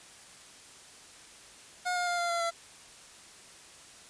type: tone with pitch steps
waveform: 25% pulse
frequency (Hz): 720 / 710.9 / 701.9 / 693.1 / 684.3 / 675.7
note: F#5 / F5 / F5 / F5 / F5 / E5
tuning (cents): -47 / +31 / +9 / -13 / -35 / +43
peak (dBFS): -25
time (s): 1.85-2.51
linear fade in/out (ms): 20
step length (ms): 110
effects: white hiss -52 dBFS RMS until 4.09 s + resampled to 22050 Hz